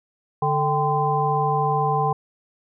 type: harmonic tone with a mistuned harmonic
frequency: 147.1 Hz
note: D3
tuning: 3 cents sharp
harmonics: 1 / 3 / 5 / 7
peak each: -24 / -26 / -22 / -24 dBFS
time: 0.42-2.13 s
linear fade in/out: 5 ms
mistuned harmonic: 5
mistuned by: +110 cents
effects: none